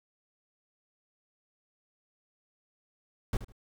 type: noise with echo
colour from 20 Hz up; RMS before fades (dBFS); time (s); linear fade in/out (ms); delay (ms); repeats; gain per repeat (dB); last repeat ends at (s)
brown; -28; 3.33-3.37; 2; 76; 2; -13; 3.522
effects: none